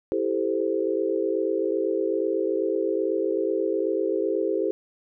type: chord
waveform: sine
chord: A minor seventh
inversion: second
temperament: equal with one note detuned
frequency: 329.6 / 392 / 440 / 518.7 Hz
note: E4 / G4 / A4 / C5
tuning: 0 / 0 / 0 / -15 cents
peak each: -28 / -26 / -28 / -29 dBFS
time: 0.12-4.71 s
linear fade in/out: 0 ms
effects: none